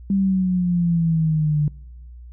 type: exponential sweep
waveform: sine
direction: down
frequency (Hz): 197.6 to 146.83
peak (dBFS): -16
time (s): 0.1-1.68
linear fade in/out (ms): 2
effects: noise-tail reverb RT60 0.9 s tail -23 dB re dry + added 60 Hz sine -37 dBFS peak until 2.32 s